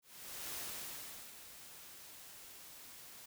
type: noise with ADSR envelope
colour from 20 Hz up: white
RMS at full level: -43 dBFS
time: 0.02-3.26 s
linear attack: 510 ms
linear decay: 800 ms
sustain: -11 dB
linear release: 9 ms
effects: none